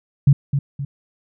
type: tone with echo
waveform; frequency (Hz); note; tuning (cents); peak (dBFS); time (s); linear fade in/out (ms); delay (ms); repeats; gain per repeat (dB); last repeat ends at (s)
sine; 139.6; C#3; +13; -7; 0.27-0.33; 5; 260; 2; -8; 0.85
effects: none